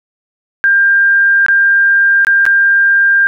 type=tone with dropouts; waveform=sine; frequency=1596 Hz; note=G6; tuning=31 cents sharp; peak=-6 dBFS; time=0.64-3.27 s; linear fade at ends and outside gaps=0 ms; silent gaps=1.463-1.484 / 2.248-2.269 / 2.454-2.464 s; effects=none